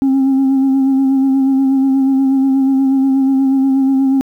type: tone with vibrato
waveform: sine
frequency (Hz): 268.5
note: C4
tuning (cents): +45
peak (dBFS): -7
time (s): 0.02-4.21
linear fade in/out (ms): 0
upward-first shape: sine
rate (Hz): 8.3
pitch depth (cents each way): 27
effects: tanh soft clip ceiling -8 dBFS + 8-bit